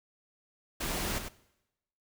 pink noise with echo, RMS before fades -34 dBFS, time 0.8-1.19 s, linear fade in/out 10 ms, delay 99 ms, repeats 1, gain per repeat -7 dB, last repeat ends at 1.289 s, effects noise-tail reverb RT60 0.9 s tail -20 dB re dry

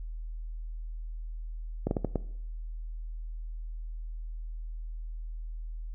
slowing click train, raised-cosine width 2 ms, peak -14 dBFS, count 5, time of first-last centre 1.87-2.157 s, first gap 41 ms, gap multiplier 1.39, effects noise-tail reverb RT60 0.7 s tail -19 dB re dry + added 40 Hz sine -35 dBFS peak until 5.94 s

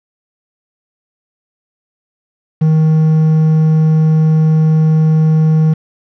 triangle tone with quantisation, 157.4 Hz, D#3, 20 cents sharp, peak -5 dBFS, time 2.61-5.74 s, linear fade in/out 10 ms, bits 5, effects low-pass 2000 Hz 12 dB/octave

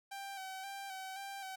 sawtooth tone with vibrato, 775 Hz, G5, 20 cents flat, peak -39 dBFS, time 0.11-1.56 s, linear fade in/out 10 ms, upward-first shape square, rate 1.9 Hz, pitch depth 31 cents each way, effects none

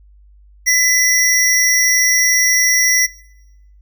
square tone pair together, 2000 / 5657 Hz, B6 / F8, +21 / +21 cents, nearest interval octave + tritone, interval 1800 cents, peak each -14 dBFS, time 0.66-3.07 s, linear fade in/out 20 ms, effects noise-tail reverb RT60 0.9 s tail -22 dB re dry + added 50 Hz sine -43 dBFS peak until 3.81 s

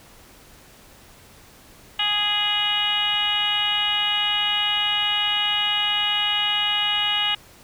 harmonic tone with a mistuned harmonic, 415.3 Hz, G#4, in tune, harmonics 2 / 3 / 4 / 5 / 6 / 7 / 8 / 9, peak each -30 / -33 / -32 / -31 / -32 / -21 / -32 / -31 dBFS, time 1.99-7.35 s, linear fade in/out 5 ms, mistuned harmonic 6, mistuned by -17 cents, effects pink hiss -49 dBFS RMS until 7.63 s

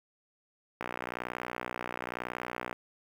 click train, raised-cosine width 0.5 ms, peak -19 dBFS, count 118, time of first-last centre 0.81-2.728 s, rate 61 Hz, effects high-pass 150 Hz 12 dB/octave + 8-bit

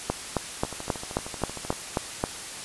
two click trains, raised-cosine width 1 ms, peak -9 / -21 dBFS, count 9 / 15, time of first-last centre 0.1-2.239 / 0.65-1.727 s, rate 3.74 / 13 Hz, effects white hiss -37 dBFS RMS until 2.64 s + resampled to 24000 Hz

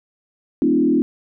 sine tone with frequency modulation, 286.9 Hz, D4, 40 cents flat, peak -13 dBFS, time 0.62-1.02 s, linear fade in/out 0 ms, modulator 39.5 Hz, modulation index 1.5, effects none

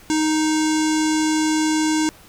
square tone with low-pass filter, 311.1 Hz, D#4, in tune, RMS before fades -19 dBFS, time 0.1-2.09 s, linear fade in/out 0 ms, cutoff 7200 Hz, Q 3.2, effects pink hiss -47 dBFS RMS until 2.28 s

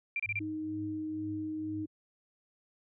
sine tone bursts, 2366 Hz, D7, 12 cents sharp, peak -30 dBFS, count 4, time 0.16-0.391 s, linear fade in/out 2 ms, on 36 ms, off 29 ms
sine tone with tremolo, 102.9 Hz, G#2, 16 cents flat, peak -40 dBFS, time 0.24-1.87 s, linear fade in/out 50 ms, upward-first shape triangle, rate 2.1 Hz, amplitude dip 90%
sine tone, 311.1 Hz, D#4, in tune, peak -34 dBFS, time 0.4-1.86 s, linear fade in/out 10 ms
effects none

